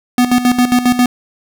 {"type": "tone with tremolo", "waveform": "square", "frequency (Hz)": 246.9, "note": "B3", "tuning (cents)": 0, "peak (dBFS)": -8, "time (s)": [0.18, 1.06], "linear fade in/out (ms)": 2, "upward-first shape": "square", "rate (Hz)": 7.4, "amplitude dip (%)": 70, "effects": []}